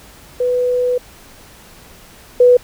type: tone pair in turn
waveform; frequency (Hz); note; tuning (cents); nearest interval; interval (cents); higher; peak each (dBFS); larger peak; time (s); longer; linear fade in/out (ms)
sine; 495.6 / 493.3; B4 / B4; +6 / -2; unison; 8; first; -13 / -5; second; 0.4-0.98 / 2.4-2.57; first; 5
effects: pink hiss -42 dBFS RMS until 2.63 s